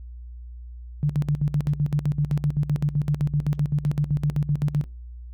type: tone with tremolo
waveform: sine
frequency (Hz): 146.9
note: D3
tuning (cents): +1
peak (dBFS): -18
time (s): 1.03-4.84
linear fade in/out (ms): 0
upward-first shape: square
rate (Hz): 7.8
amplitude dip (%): 80
effects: added 60 Hz sine -36 dBFS peak until 5.33 s + Opus 48 kbps